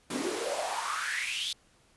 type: noise with high-pass filter sweep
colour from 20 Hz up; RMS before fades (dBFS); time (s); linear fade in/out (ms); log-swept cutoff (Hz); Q
pink; -33; 0.1-1.53; 5; 250 to 3800; 6.6
effects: pink hiss -64 dBFS RMS until 1.96 s + resampled to 24000 Hz